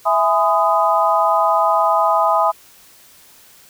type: chord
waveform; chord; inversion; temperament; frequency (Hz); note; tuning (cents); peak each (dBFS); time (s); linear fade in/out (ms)
sine; E major seventh; none; equal with one note detuned; 659.3 / 830.6 / 1013.8 / 1244.5; E5 / G#5 / B5 / D#6; 0 / 0 / +45 / 0; -18; 0.05-2.52; 20
effects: white hiss -47 dBFS RMS until 3.69 s